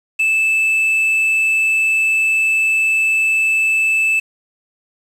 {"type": "tone with quantisation", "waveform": "triangle", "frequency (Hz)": 2629, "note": "E7", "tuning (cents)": -5, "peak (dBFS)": -11, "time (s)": [0.19, 4.2], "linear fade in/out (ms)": 10, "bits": 6, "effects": ["low-pass 12000 Hz 12 dB/octave"]}